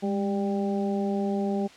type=harmonic tone with a mistuned harmonic; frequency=197.6 Hz; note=G3; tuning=14 cents sharp; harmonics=1 / 2 / 3 / 4; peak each=-26 / -30 / -35 / -35 dBFS; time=0.02-1.68 s; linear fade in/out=20 ms; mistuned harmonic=1; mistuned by=+46 cents; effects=white hiss -50 dBFS RMS until 1.76 s + low-pass 5000 Hz 12 dB/octave